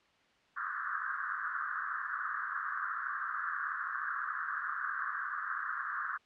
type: band-pass noise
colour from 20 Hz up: white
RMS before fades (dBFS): -37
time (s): 0.56-6.18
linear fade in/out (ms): 20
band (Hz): 1100 to 1700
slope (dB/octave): 96
effects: white hiss -67 dBFS RMS until 6.25 s + low-pass 3000 Hz 12 dB/octave